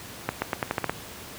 accelerating click train, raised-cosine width 0.5 ms, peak -9 dBFS, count 8, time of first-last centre 0.29-0.895 s, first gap 130 ms, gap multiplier 0.86, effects pink hiss -41 dBFS RMS until 1.38 s + high-pass 80 Hz 12 dB/octave

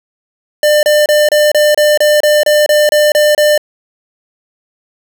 square tone bursts, 598 Hz, D5, 31 cents sharp, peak -7 dBFS, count 13, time 0.63-3.578 s, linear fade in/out 2 ms, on 200 ms, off 29 ms, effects none

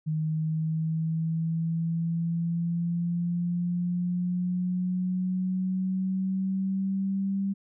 sine linear sweep, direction up, 155.6 to 196.5 Hz, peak -25 dBFS, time 0.06-7.54 s, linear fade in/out 20 ms, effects none

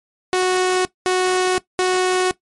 sawtooth tone bursts, 368.3 Hz, F#4, 8 cents flat, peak -11 dBFS, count 3, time 0.33-2.31 s, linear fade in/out 0 ms, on 520 ms, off 210 ms, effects noise-tail reverb RT60 0.1 s tail -17 dB re dry + MP3 48 kbps

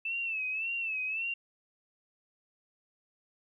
sine tone with vibrato, 2637 Hz, E7, in tune, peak -31 dBFS, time 0.05-1.34 s, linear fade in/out 5 ms, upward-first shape sine, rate 1.8 Hz, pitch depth 84 cents each way, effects 12-bit

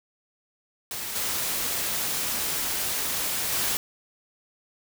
white noise with level steps, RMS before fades -33 / -28 / -26 dBFS, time 0.91-3.77 s, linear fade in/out 0 ms, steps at 1.15 / 3.52 s, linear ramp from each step 10 ms, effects none

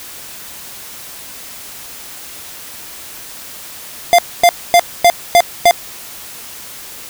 square tone bursts, 696 Hz, F5, 6 cents flat, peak -5 dBFS, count 6, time 4.13-5.71 s, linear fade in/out 0 ms, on 55 ms, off 250 ms, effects white hiss -32 dBFS RMS until 7.09 s

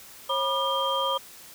sine tone cluster, 542 / 973 / 1205 / 3191 Hz, C#5 / B5 / D6 / G7, -39 / -26 / +44 / +30 cents, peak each -29 dBFS, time 0.29-1.18 s, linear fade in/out 10 ms, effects white hiss -47 dBFS RMS until 1.54 s

